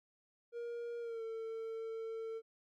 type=tone with pitch glide; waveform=triangle; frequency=472 to 449.4 Hz; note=A#4 to A4; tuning=+22 to +37 cents; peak=-38 dBFS; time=0.52-2.42 s; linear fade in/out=50 ms; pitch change=-85 cents; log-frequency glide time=1-1.23 s; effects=none